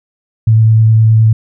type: tone with vibrato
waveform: sine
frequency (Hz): 110.9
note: A2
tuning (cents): +14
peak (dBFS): -4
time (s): 0.47-1.33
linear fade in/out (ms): 5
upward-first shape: square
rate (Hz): 9.7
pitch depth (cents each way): 9
effects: none